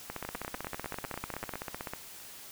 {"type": "two click trains", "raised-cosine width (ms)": 0.5, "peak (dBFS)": [-21, -21], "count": [30, 14], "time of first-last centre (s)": [[0.1, 1.935], [0.25, 1.537]], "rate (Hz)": [15.8, 10.1], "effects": ["white hiss -48 dBFS RMS until 2.51 s"]}